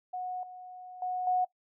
sine tone with level steps, 732 Hz, F#5, 19 cents flat, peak -33 / -43 / -30 / -24 dBFS, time 0.13-1.45 s, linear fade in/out 10 ms, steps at 0.43 / 1.02 / 1.27 s, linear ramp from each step 2 ms, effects noise-tail reverb RT60 0.1 s tail -20 dB re dry

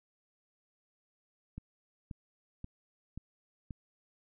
click train, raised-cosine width 5 ms, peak -29 dBFS, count 5, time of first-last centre 1.58-3.708 s, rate 1.88 Hz, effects none

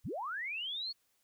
sine linear sweep, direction up, 39.29 to 4435 Hz, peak -36 dBFS, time 0.04-0.93 s, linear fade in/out 20 ms, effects white hiss -75 dBFS RMS until 1.23 s

